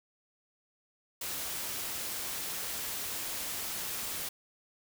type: noise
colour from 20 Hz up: white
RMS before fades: -37 dBFS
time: 1.21-4.29 s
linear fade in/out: 5 ms
effects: none